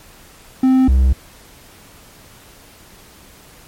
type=tone pair in turn; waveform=triangle; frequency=260.5 / 65.12 Hz; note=C4 / C2; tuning=-7 / -8 cents; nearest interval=2 octaves; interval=2401 cents; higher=first; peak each=-7 dBFS; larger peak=neither; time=0.63-0.88 / 0.88-1.13 s; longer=neither; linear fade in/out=5 ms; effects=pink hiss -44 dBFS RMS until 3.67 s + MP3 64 kbps